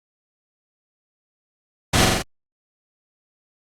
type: noise with echo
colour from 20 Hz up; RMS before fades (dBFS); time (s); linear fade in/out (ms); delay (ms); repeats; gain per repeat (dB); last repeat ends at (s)
pink; -17; 1.93-2.05; 10; 44; 4; -2; 2.226
effects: low-pass 9000 Hz 12 dB/octave + Opus 48 kbps